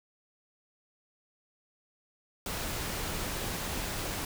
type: noise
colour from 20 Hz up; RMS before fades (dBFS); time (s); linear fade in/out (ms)
pink; -35; 2.46-4.25; 2
effects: none